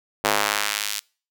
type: tone with high-pass filter sweep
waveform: square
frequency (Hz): 51.91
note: G#1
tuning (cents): 0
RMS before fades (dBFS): -24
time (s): 0.24-1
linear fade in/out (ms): 10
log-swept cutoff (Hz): 560 to 4000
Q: 0.74
effects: noise-tail reverb RT60 0.4 s tail -26 dB re dry